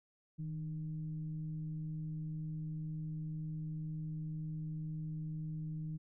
sine tone with frequency modulation, 157 Hz, D#3, 16 cents sharp, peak -38 dBFS, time 0.38-5.98 s, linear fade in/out 20 ms, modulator 146 Hz, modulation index 0.34, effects none

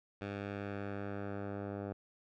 10% pulse tone with low-pass filter sweep, 100.6 Hz, G2, 45 cents sharp, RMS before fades -41 dBFS, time 0.21-1.93 s, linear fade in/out 5 ms, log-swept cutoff 2800 to 930 Hz, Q 1.1, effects none

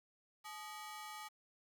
sawtooth ring-modulated tone, 1046.5 Hz, C6, in tune, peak -40 dBFS, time 0.44-1.29 s, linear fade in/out 20 ms, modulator 191 Hz, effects 11-bit

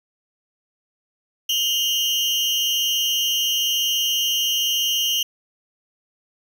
35% pulse tone pair together, 2859 / 3118 Hz, F7 / G7, +40 / -10 cents, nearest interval major second, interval 150 cents, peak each -20 dBFS, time 1.49-5.23 s, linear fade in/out 5 ms, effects none

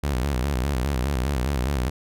sawtooth tone with vibrato, 66.5 Hz, C2, 29 cents sharp, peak -18 dBFS, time 0.03-1.9 s, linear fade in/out 10 ms, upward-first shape square, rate 4.9 Hz, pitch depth 130 cents each way, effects none

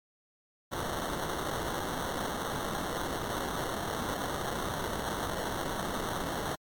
blue noise with sample-and-hold, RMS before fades -34 dBFS, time 0.71-6.56 s, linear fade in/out 20 ms, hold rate 2450 Hz, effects MP3 96 kbps

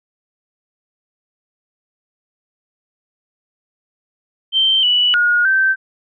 sine tone with pitch steps, 3124 / 2954 / 1439 / 1553 Hz, G7 / F#7 / F#6 / G6, -7 / -3 / -49 / -17 cents, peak -11 dBFS, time 4.52-5.76 s, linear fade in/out 50 ms, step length 310 ms, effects none

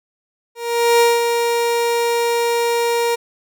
30% pulse tone with ADSR envelope, 470 Hz, A#4, 14 cents sharp, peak -7 dBFS, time 0.55-3.16 s, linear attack 450 ms, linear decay 200 ms, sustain -6 dB, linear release 16 ms, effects none

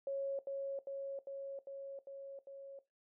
sine tone with echo, 550 Hz, C#5, 14 cents flat, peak -35 dBFS, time 0.07-0.39 s, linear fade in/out 2 ms, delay 400 ms, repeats 6, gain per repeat -2 dB, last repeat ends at 2.79 s, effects noise-tail reverb RT60 0.2 s tail -17 dB re dry

